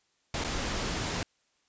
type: noise with dropouts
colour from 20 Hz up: pink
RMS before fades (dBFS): -32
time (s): 0.34-1.23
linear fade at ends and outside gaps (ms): 2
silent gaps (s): 0.44-0.445
effects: white hiss -72 dBFS RMS until 1.68 s + resampled to 16000 Hz